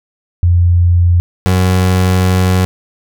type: tone pair in turn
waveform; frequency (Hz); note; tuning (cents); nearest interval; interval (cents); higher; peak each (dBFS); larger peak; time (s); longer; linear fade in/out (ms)
sine / 30% pulse; 87.31 / 92.31; F2 / F#2; 0 / -4; minor second; 96; second; -6; neither; 0.43-1.2 / 1.46-2.65; second; 0
effects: none